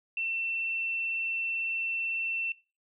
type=tone; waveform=sine; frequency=2691 Hz; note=E7; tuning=35 cents sharp; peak=-29 dBFS; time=0.17-2.52 s; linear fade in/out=2 ms; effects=noise-tail reverb RT60 0.3 s tail -20 dB re dry